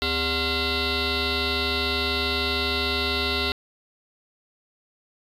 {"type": "tone with frequency modulation", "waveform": "sine", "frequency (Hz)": 2048, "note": "C7", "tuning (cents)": -38, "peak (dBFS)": -20, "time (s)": [0.02, 3.52], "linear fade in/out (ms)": 0, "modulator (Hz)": 329, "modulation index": 7, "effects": ["tanh soft clip ceiling -20 dBFS"]}